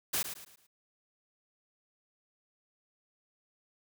white noise with echo, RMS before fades -31 dBFS, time 0.13-0.23 s, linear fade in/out 10 ms, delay 110 ms, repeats 4, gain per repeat -9 dB, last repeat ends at 0.67 s, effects none

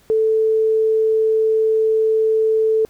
sine tone, 440 Hz, A4, in tune, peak -13 dBFS, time 0.1-2.85 s, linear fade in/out 0 ms, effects pink hiss -54 dBFS RMS until 2.89 s

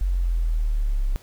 sine exponential sweep, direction down, 46.65 to 32.91 Hz, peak -19 dBFS, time 0.01-1.16 s, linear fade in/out 0 ms, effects pink hiss -52 dBFS RMS until 1.22 s

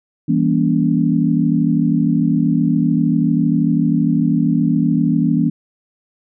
sine chord, E diminished seventh, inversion none, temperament just, 164.81 / 197.78 / 237.3 / 284.8 Hz, E3 / G3 / Bb3 / Db4, 0 / +16 / +31 / +47 cents, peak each -17 / -21 / -17 / -18 dBFS, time 0.28-5.5 s, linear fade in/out 10 ms, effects none

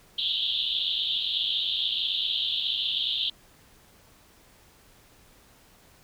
pink band-pass noise, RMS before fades -28 dBFS, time 0.18-3.3 s, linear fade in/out 5 ms, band 3000 to 3900 Hz, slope 96 dB/octave, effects pink hiss -57 dBFS RMS until 6.03 s

